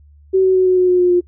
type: tone with pitch steps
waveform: sine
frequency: 379.4 / 375.7 / 372 / 368.4 / 364.8 / 361.2 / 357.7 / 354.2 Hz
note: F#4 / F#4 / F#4 / F#4 / F#4 / F#4 / F4 / F4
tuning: +43 / +26 / +9 / -7 / -24 / -42 / +41 / +24 cents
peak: -9 dBFS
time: 0.33-1.21 s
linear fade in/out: 20 ms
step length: 110 ms
effects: noise-tail reverb RT60 0.1 s tail -22 dB re dry + added 73 Hz sine -43 dBFS peak until 1.27 s